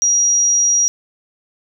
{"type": "tone", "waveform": "sine", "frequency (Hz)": 5740, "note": "F8", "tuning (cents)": 47, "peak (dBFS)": -11, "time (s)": [0.02, 0.88], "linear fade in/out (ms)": 0, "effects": []}